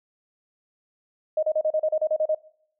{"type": "tone bursts", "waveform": "sine", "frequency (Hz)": 622.3, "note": "D#5", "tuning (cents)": 0, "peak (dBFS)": -19, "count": 11, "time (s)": [1.37, 2.348], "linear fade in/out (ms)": 5, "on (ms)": 58, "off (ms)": 34, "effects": ["noise-tail reverb RT60 0.7 s tail -23 dB re dry"]}